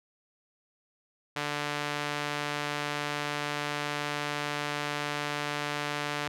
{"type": "tone with band-pass filter", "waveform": "sawtooth", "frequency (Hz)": 146.83, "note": "D3", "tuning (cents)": 0, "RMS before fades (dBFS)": -33, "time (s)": [1.36, 6.28], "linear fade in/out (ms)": 5, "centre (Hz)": 2200, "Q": 0.61, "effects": []}